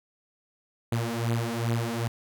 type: beating tone pair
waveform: sawtooth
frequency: 115.2 / 117.7 Hz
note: A#2 / A#2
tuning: -20 / +17 cents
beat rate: 2.5 Hz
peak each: -25 dBFS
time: 0.92-2.08 s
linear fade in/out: 5 ms
effects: none